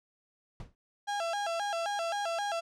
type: noise with exponential decay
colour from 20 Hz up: brown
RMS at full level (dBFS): -37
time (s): 0.6-0.75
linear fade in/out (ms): 1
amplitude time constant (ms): 32
type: tone with vibrato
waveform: 35% pulse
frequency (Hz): 740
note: F#5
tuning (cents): 0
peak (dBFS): -29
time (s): 1.07-2.61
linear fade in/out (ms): 20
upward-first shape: square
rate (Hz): 3.8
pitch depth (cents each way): 170
effects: low-pass 7000 Hz 12 dB/octave